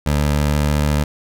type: tone with pitch glide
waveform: 20% pulse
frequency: 73.42 to 74.06 Hz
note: D2 to D2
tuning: 0 to +15 cents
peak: -10 dBFS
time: 0.06-1.04 s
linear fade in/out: 5 ms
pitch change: +15 cents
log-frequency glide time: 0.36-0.8 s
effects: none